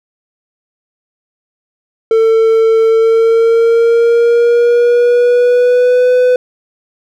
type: tone with pitch glide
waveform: triangle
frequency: 448.3 to 500.3 Hz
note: A4 to B4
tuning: +32 to +22 cents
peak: -4 dBFS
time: 2.11-6.36 s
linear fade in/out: 2 ms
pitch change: +190 cents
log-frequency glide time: 2.88-6.12 s
effects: none